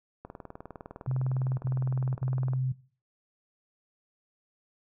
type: click train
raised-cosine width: 1 ms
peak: -27 dBFS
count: 46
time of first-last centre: 0.25-2.534 s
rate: 19.7 Hz
type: tone bursts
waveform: sine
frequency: 129.6 Hz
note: C3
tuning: 16 cents flat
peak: -26 dBFS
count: 3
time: 1.07-2.724 s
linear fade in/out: 10 ms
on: 510 ms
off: 62 ms
effects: noise-tail reverb RT60 0.4 s tail -18 dB re dry